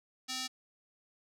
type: tone with band-pass filter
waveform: square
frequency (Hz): 258.1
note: C4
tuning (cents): -23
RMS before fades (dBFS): -38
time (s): 0.28-0.48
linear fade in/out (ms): 20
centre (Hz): 5000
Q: 1.6
effects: none